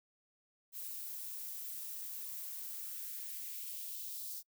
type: noise with high-pass filter sweep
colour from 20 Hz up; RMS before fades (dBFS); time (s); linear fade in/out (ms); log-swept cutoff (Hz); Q
violet; -44; 0.72-4.43; 50; 200 to 4700; 1.8
effects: noise-tail reverb RT60 0.1 s tail -26 dB re dry